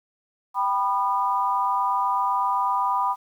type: chord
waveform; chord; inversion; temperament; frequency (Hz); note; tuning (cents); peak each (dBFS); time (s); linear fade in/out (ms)
sine; G augmented; none; equal with one note detuned; 784 / 987.8 / 1215.4; G5 / B5 / D#6; 0 / 0 / -41; -27 / -22 / -27; 0.54-3.16; 50
effects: 9-bit